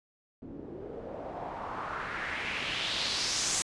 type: noise with low-pass filter sweep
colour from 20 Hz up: white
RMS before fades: -35 dBFS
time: 0.42-3.62 s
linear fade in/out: 0 ms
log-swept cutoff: 270 to 7500 Hz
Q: 2.6
effects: resampled to 24000 Hz